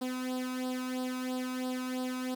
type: tone with flanger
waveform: sawtooth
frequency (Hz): 254.5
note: C4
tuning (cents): -48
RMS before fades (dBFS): -35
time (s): 0.01-2.35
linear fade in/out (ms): 10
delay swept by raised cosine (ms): 0.22 to 0.82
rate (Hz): 3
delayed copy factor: +0.75
effects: 10-bit